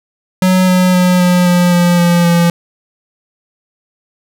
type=tone with pitch steps; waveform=square; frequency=185 / 182.98 / 180.98 / 179.01 / 177.05 / 175.12 / 173.21 / 171.32 Hz; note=F#3 / F#3 / F#3 / F3 / F3 / F3 / F3 / F3; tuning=0 / -19 / -38 / +43 / +24 / +5 / -14 / -33 cents; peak=-8 dBFS; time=0.42-2.5 s; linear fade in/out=2 ms; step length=260 ms; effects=none